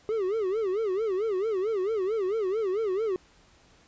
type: tone with vibrato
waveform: triangle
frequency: 407.9 Hz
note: G#4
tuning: 31 cents flat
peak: -23 dBFS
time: 0.09-3.16 s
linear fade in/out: 0 ms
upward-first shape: sine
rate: 4.5 Hz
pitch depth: 190 cents each way
effects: pink hiss -59 dBFS RMS until 3.87 s + resampled to 16000 Hz